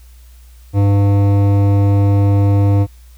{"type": "tone with hard clipping", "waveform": "sine", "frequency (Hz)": 100.3, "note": "G2", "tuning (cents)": 40, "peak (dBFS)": -11, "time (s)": [0.73, 2.87], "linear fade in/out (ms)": 50, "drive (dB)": 14, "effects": ["added 60 Hz sine -38 dBFS peak until 3.17 s", "white hiss -52 dBFS RMS until 3.17 s"]}